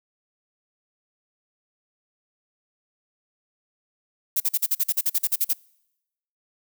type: noise bursts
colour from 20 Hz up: violet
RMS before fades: -21 dBFS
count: 14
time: 4.36-5.534 s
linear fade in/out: 10 ms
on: 43 ms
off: 44 ms
effects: noise-tail reverb RT60 0.9 s tail -26 dB re dry